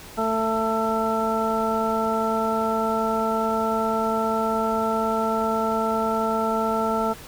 harmonic tone, 222.5 Hz, A3, 20 cents sharp, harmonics 1 / 2 / 3 / 4 / 6, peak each -27 / -27 / -27 / -27 / -27 dBFS, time 0.17-7.14 s, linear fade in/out 20 ms, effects pink hiss -42 dBFS RMS until 7.27 s

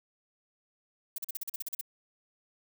violet noise bursts, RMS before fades -35 dBFS, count 11, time 1.16-1.812 s, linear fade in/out 5 ms, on 22 ms, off 41 ms, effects none

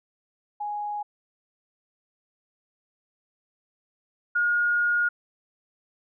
sine tone pair in turn, 830.6 / 1431.3 Hz, G#5 / F6, 0 / +42 cents, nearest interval major sixth, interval 942 cents, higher second, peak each -28 / -20 dBFS, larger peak second, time 0.6-1.03 / 4.35-5.09 s, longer second, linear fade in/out 10 ms, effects none

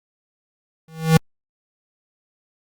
square tone with exponential growth, 160.7 Hz, E3, 44 cents flat, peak -8 dBFS, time 0.88-1.17 s, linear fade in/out 2 ms, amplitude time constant 62 ms, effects Opus 48 kbps

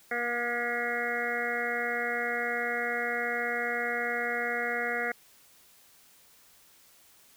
harmonic tone with a mistuned harmonic, 238.7 Hz, A#3, 41 cents sharp, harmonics 1 / 2 / 3 / 5 / 6 / 7 / 8 / 9, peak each -42 / -35 / -36 / -44 / -36 / -36 / -34 / -37 dBFS, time 0.11-5.12 s, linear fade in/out 5 ms, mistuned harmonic 8, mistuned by +22 cents, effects white hiss -59 dBFS RMS until 7.36 s

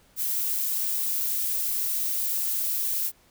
violet noise, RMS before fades -27 dBFS, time 0.16-3.12 s, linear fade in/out 50 ms, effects pink hiss -60 dBFS RMS until 3.3 s

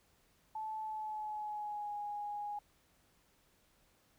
sine tone with pitch glide, 870 to 826.9 Hz, A5 to G#5, -20 to -8 cents, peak -38 dBFS, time 0.55-2.59 s, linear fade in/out 5 ms, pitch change -88 cents, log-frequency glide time 0.81-1.94 s, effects pink hiss -71 dBFS RMS until 4.18 s

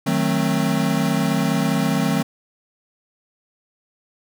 square chord, D# diminished seventh, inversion none, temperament equal with one note detuned, 155.56 / 185 / 220 / 265.9 Hz, D#3 / F#3 / A3 / C4, 0 / 0 / 0 / +28 cents, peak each -24 dBFS, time 0.06-2.23 s, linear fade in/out 10 ms, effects none

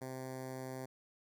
10% pulse tone with notch filter, 130.3 Hz, C3, 7 cents flat, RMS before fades -44 dBFS, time 0.01-0.86 s, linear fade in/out 10 ms, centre 3000 Hz, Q 0.87, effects none

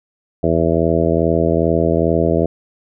harmonic tone, 82.41 Hz, E2, in tune, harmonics 1 / 2 / 3 / 4 / 5 / 6 / 7 / 8, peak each -22 / -20 / -22 / -20 / -20 / -21 / -22 / -21 dBFS, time 0.43-2.46 s, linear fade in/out 5 ms, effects none

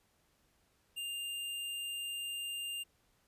sine tone with sample-and-hold, 2800 Hz, F7, 4 cents sharp, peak -37 dBFS, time 0.96-2.84 s, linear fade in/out 20 ms, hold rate 11025 Hz, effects pink hiss -73 dBFS RMS until 3.27 s + resampled to 32000 Hz

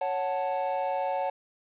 triangle chord, F# minor, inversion second, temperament equal, 554.4 / 740 / 880 Hz, C#5 / F#5 / A5, 0 / 0 / 0 cents, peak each -29 / -29 / -30 dBFS, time 0.01-1.3 s, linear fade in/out 5 ms, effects resampled to 8000 Hz + 9-bit

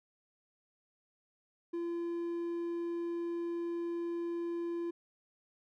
triangle tone, 341.3 Hz, F4, 40 cents flat, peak -32 dBFS, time 1.73-4.91 s, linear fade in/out 10 ms, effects none

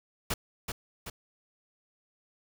pink noise with echo, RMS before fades -30 dBFS, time 0.3-0.34 s, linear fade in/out 5 ms, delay 380 ms, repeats 2, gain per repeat -5 dB, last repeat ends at 1.1 s, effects none

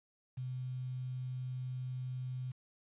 sine tone with quantisation, 127.7 Hz, C3, 42 cents flat, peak -37 dBFS, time 0.37-2.52 s, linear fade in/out 10 ms, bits 10, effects resampled to 8000 Hz

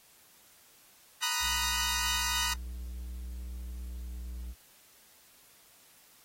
10% pulse chord, B major seventh, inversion third, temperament equal, 932.3 / 987.8 / 1244.5 / 1480 Hz, A#5 / B5 / D#6 / F#6, 0 / 0 / 0 / 0 cents, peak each -26 dBFS, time 1.22-2.54 s, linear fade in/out 10 ms
triangle tone with pitch glide, 61 to 60.4 Hz, B1 to B1, -21 to -38 cents, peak -35 dBFS, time 1.4-4.55 s, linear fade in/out 50 ms, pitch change -17 cents, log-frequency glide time 3.8-4.27 s
effects white hiss -60 dBFS RMS until 6.24 s + AAC 48 kbps

